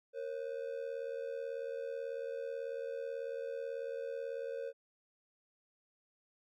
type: ring-modulated tone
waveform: triangle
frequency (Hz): 505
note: B4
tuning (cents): +39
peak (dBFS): -33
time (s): 0.13-4.73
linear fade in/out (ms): 50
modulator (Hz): 39.1
effects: none